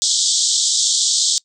white band-pass noise, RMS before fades -17 dBFS, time 0.02-1.38 s, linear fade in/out 0 ms, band 3300 to 8100 Hz, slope 96 dB/octave, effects noise-tail reverb RT60 0.1 s tail -24 dB re dry

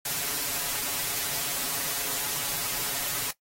white noise with comb filter, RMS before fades -30 dBFS, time 0.05-3.31 s, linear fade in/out 5 ms, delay 7.1 ms, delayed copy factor +0.9, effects noise-tail reverb RT60 0.1 s tail -17 dB re dry + AAC 48 kbps

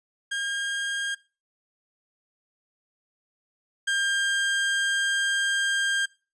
30% pulse tone pair in turn, 1614 / 1600.1 Hz, G#6 / G6, -50 / +35 cents, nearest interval unison, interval 15 cents, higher first, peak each -24 / -20 dBFS, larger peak second, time 0.31-1.15 / 3.87-6.06 s, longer second, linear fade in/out 10 ms, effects noise-tail reverb RT60 0.3 s tail -20 dB re dry + resampled to 22050 Hz

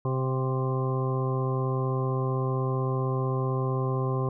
harmonic tone with a mistuned harmonic, 130.81 Hz, C3, in tune, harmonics 1 / 2 / 3 / 4 / 5 / 6 / 8 / 9, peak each -26 / -37 / -32 / -36 / -44 / -41 / -35 / -46 dBFS, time 0.05-4.29 s, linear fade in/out 2 ms, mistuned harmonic 5, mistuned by +26 cents, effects none

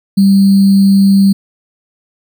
sine tone with sample-and-hold, 196 Hz, G3, in tune, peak -4 dBFS, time 0.17-1.33 s, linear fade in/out 10 ms, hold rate 4410 Hz, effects none

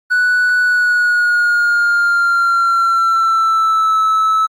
triangle tone with pitch glide, 1480 to 1303.4 Hz, F#6 to E6, 0 to -20 cents, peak -8 dBFS, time 0.1-4.47 s, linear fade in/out 20 ms, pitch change -220 cents, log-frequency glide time 0.61-3.98 s, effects tanh soft clip ceiling -4 dBFS + Opus 24 kbps

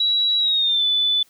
sine tone with pitch glide, 3897 to 3492 Hz, B7 to A7, -24 to -14 cents, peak -16 dBFS, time 0-1.23 s, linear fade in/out 5 ms, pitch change -190 cents, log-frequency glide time 0.39-0.85 s, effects white hiss -57 dBFS RMS until 1.29 s

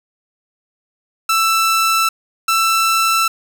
sawtooth tone pair in turn, 1327 / 1331.8 Hz, E6 / E6, +11 / +17 cents, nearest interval unison, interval 6 cents, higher second, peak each -9 dBFS, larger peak neither, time 1.29-2.09 / 2.48-3.28 s, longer neither, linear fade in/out 5 ms, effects none

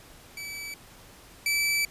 sawtooth tone pair in turn, 2300 / 2313 Hz, D7 / D7, -37 / -27 cents, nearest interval unison, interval 10 cents, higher second, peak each -32 / -20 dBFS, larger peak second, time 0.37-0.74 / 1.46-1.85 s, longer second, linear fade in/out 2 ms, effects pink hiss -51 dBFS RMS until 1.9 s + resampled to 32000 Hz

